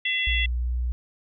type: harmonic tone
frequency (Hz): 676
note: E5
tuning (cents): +43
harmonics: 3 / 4 / 5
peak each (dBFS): -26 / -27 / -28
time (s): 0.05-0.46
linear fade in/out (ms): 5
type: tone with vibrato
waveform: sine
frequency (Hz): 60.8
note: B1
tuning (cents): -26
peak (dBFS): -23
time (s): 0.27-0.92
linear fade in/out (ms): 0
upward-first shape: sine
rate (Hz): 2.5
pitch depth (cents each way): 10
effects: none